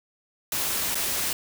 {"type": "noise with dropouts", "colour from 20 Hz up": "white", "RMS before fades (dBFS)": -27, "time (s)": [0.52, 1.33], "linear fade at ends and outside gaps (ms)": 2, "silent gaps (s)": [0.946, 0.953], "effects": []}